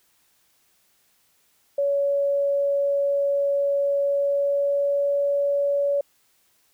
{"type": "tone with pitch glide", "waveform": "sine", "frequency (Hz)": [563, 566.6], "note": ["C#5", "C#5"], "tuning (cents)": [27, 38], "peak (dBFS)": -19, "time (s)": [1.78, 6.01], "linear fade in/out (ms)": 5, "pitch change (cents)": 11, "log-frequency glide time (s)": [4.01, 5.13], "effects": ["white hiss -64 dBFS RMS until 6.73 s"]}